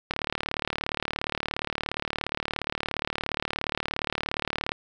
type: click train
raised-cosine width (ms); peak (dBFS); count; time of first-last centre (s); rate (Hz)
0.3; -11; 172; 0.11-4.719; 37.1
effects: none